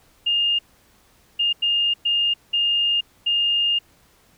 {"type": "tone bursts at uneven times", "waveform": "sine", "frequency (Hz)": 2825, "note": "F7", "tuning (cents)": 19, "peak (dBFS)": -17, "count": 6, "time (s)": [[0.26, 0.59], [1.39, 1.53], [1.62, 1.94], [2.05, 2.34], [2.53, 3.01], [3.26, 3.79]], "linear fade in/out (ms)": 10, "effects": ["pink hiss -57 dBFS RMS until 4.37 s"]}